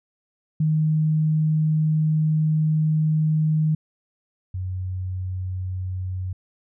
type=tone pair in turn; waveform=sine; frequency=155.56 / 92.5 Hz; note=D#3 / F#2; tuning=0 / 0 cents; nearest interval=major sixth; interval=900 cents; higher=first; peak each=-17 / -25 dBFS; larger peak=first; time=0.6-3.75 / 4.54-6.33 s; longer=first; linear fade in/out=5 ms; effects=none